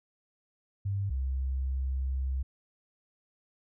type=tone pair in turn; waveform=sine; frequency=99 / 65.93 Hz; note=G2 / C2; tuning=+18 / +14 cents; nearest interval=perfect fifth; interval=704 cents; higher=first; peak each=-28 dBFS; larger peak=neither; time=0.85-1.1 / 1.1-2.43 s; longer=second; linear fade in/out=10 ms; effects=none